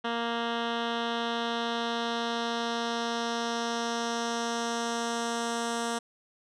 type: tone with low-pass filter sweep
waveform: 10% pulse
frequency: 233.2 Hz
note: A#3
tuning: 1 cent sharp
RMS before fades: -31 dBFS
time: 0.04-5.99 s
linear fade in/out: 10 ms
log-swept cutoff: 2900 to 8100 Hz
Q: 1.9
effects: none